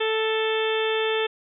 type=harmonic tone with a mistuned harmonic; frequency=440 Hz; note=A4; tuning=in tune; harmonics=1 / 2 / 3 / 4 / 5 / 6 / 7 / 8; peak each=-23 / -32 / -34 / -32 / -36 / -32 / -34 / -33 dBFS; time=0-1.27 s; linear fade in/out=10 ms; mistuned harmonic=7; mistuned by=+34 cents; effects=none